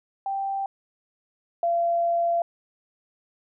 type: tone pair in turn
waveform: sine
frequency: 784 / 683.5 Hz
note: G5 / F5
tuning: 0 / -37 cents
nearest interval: major second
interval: 237 cents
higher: first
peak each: -25 / -20 dBFS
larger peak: second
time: 0.26-0.66 / 1.63-2.42 s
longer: second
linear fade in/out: 2 ms
effects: none